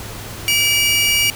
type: tone pair together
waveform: sawtooth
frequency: 2313 / 2860 Hz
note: D7 / F7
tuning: -27 / +41 cents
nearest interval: major third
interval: 368 cents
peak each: -13 dBFS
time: 0.48-1.3 s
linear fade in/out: 0 ms
effects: added 104 Hz sine -35 dBFS peak until 1.35 s + pink hiss -32 dBFS RMS until 1.35 s